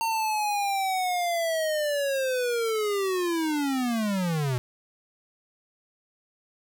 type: linear sweep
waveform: square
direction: down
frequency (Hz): 914 to 119.9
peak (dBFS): -25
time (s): 0.01-4.58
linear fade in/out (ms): 0
effects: none